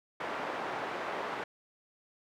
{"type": "band-pass noise", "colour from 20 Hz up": "pink", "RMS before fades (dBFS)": -37, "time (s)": [0.2, 1.44], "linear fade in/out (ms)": 5, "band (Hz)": [470, 1600], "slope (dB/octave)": 12, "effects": []}